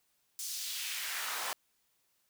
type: noise with high-pass filter sweep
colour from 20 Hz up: pink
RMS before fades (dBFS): -38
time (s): 0.39-1.53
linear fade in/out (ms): 0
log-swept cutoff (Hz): 6400 to 780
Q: 1.3
effects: white hiss -75 dBFS RMS until 2.29 s